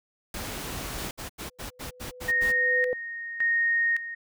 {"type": "noise", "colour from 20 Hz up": "pink", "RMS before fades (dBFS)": -35, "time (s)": [0.34, 1.11], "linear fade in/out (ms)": 2}
{"type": "noise bursts", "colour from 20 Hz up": "pink", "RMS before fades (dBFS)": -37, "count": 8, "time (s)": [0.97, 2.525], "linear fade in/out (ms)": 20, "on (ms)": 120, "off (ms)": 85}
{"type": "tone with exponential growth", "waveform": "sine", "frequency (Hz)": 500, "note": "B4", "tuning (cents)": 21, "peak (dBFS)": -23, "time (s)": [1.45, 2.93], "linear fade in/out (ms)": 0, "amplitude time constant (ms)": 320}
{"type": "tone with tremolo", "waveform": "sine", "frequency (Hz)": 1857, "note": "A#6", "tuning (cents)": -7, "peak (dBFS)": -21, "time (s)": [2.28, 4.15], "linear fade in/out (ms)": 10, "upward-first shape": "square", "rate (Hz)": 0.89, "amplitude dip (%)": 75}
{"effects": []}